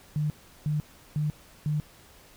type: tone bursts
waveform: sine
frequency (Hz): 150.4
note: D3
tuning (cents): +42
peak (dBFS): -24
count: 4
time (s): 0.16-1.8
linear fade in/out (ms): 0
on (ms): 140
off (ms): 360
effects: pink hiss -54 dBFS RMS until 2.36 s